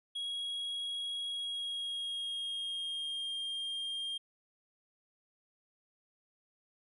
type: tone with pitch glide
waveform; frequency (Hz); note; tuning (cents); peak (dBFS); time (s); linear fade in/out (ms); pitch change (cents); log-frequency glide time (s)
triangle; 3309 to 3211; G#7 to G7; -7 to +41; -34; 0.15-4.18; 10; -52; 1.31-3.35
effects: resampled to 32000 Hz